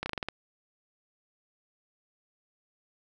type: slowing click train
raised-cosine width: 0.3 ms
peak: -16 dBFS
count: 7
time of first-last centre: 0.03-0.286 s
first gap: 30 ms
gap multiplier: 1.14
effects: none